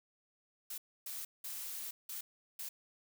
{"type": "noise bursts at uneven times", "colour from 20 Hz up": "blue", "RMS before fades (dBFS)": -43, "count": 5, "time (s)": [[0.7, 0.78], [1.06, 1.25], [1.44, 1.91], [2.09, 2.21], [2.59, 2.69]], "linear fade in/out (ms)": 5, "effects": []}